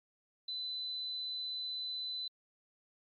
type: tone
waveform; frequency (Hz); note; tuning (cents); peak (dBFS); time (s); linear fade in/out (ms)
sine; 4012; B7; +26; -37; 0.48-2.28; 5
effects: AAC 64 kbps